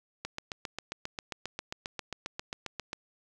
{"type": "click train", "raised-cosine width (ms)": 0.2, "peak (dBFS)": -18, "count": 21, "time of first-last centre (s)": [0.25, 2.931], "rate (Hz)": 7.46, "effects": []}